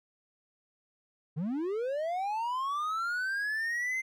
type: linear sweep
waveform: triangle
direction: up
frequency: 138.59 to 2093 Hz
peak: -28 dBFS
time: 1.36-4.02 s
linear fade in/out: 20 ms
effects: none